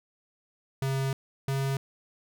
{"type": "tone pair in turn", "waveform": "square", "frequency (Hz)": [134.9, 136.07], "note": ["C#3", "C#3"], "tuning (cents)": [-47, -32], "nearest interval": "unison", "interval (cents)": 15, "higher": "second", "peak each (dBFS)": -27, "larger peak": "neither", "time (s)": [[0.82, 1.13], [1.48, 1.77]], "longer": "first", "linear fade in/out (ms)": 2, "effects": []}